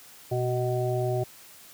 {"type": "harmonic tone with a mistuned harmonic", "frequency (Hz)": 125, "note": "B2", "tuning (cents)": 21, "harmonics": [1, 3, 5, 6], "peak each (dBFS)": [-27, -29, -31, -35], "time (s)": [0.31, 1.24], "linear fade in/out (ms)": 10, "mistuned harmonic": 1, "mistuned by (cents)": -44, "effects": ["white hiss -50 dBFS RMS until 1.73 s", "high-pass 60 Hz 12 dB/octave"]}